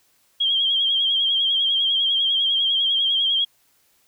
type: tone with vibrato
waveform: sine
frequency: 3223 Hz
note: G7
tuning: 47 cents sharp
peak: -17 dBFS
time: 0.4-3.45 s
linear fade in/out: 10 ms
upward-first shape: sine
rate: 10 Hz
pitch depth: 55 cents each way
effects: white hiss -62 dBFS RMS until 4.07 s